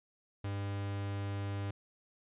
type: tone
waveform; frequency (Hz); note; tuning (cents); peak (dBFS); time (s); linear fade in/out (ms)
45% pulse; 100; G2; +35; -35; 0.44-1.71; 5
effects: resampled to 8000 Hz